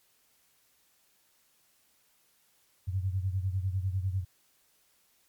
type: beating tone pair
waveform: sine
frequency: 92.5 / 102.5 Hz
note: F#2 / G#2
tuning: 0 / -22 cents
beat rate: 10 Hz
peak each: -29 / -34 dBFS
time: 2.87-4.25 s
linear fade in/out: 20 ms
effects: white hiss -68 dBFS RMS until 5.28 s + MP3 96 kbps